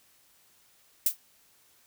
violet noise with exponential decay, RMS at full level -18 dBFS, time 1.06-1.17 s, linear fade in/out 5 ms, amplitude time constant 22 ms, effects white hiss -63 dBFS RMS until 1.86 s

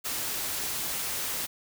white noise, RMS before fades -32 dBFS, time 0.04-1.47 s, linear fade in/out 20 ms, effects none

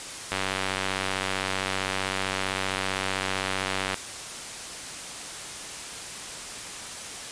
click train, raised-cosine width 0.3 ms, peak -10 dBFS, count 347, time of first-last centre 0.32-3.943 s, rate 95.5 Hz, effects white hiss -37 dBFS RMS until 7.31 s + resampled to 22050 Hz

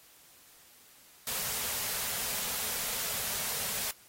white band-stop noise, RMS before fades -34 dBFS, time 1.27-3.91 s, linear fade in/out 2 ms, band 260 to 380 Hz, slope 96 dB/octave, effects white hiss -58 dBFS RMS until 4.08 s + AAC 48 kbps

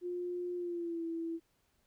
sine tone with pitch glide, 354.8 to 331 Hz, F4 to E4, +27 to +7 cents, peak -35 dBFS, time 0.01-1.4 s, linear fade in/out 50 ms, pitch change -120 cents, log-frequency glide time 0.56-1.04 s, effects pink hiss -75 dBFS RMS until 1.86 s

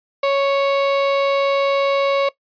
35% pulse tone, 554.4 Hz, C#5, in tune, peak -13 dBFS, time 0.23-2.29 s, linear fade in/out 5 ms, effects noise-tail reverb RT60 0.1 s tail -19 dB re dry + resampled to 11025 Hz

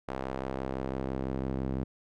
sawtooth tone with band-pass filter sweep, 66 Hz, C2, 16 cents sharp, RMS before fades -34 dBFS, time 0.08-1.84 s, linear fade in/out 5 ms, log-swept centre 730 to 240 Hz, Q 0.82, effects none

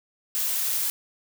blue noise, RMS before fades -26 dBFS, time 0.35-0.9 s, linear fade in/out 0 ms, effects none

